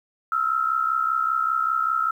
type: tone pair together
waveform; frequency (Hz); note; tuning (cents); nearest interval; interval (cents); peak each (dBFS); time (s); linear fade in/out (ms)
sine; 1299.9 / 1365; E6 / F6; -25 / -40; minor second; 85; -22 / -24; 0.32-2.11; 2
effects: 9-bit